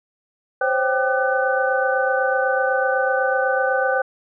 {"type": "tone cluster", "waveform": "sine", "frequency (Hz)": [521, 549, 781, 1198, 1505], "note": ["C5", "C#5", "G5", "D6", "F#6"], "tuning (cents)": [-7, -17, -7, 34, 29], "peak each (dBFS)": [-21, -26, -23, -30, -22], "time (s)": [0.61, 4.02], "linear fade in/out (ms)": 5, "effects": []}